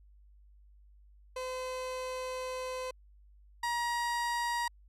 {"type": "tone pair in turn", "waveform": "30% pulse", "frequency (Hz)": [512, 950.5], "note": ["C5", "A#5"], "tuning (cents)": [-38, 33], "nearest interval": "major seventh", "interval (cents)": 1071, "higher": "second", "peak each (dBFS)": [-33, -28], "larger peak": "second", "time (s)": [[1.36, 2.91], [3.63, 4.68]], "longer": "first", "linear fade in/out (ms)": 5, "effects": ["added 50 Hz sine -56 dBFS peak until 4.88 s", "low-pass 10000 Hz 12 dB/octave"]}